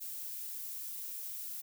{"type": "noise", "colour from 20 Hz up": "violet", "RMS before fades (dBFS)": -42, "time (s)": [0, 1.62], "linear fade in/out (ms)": 20, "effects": []}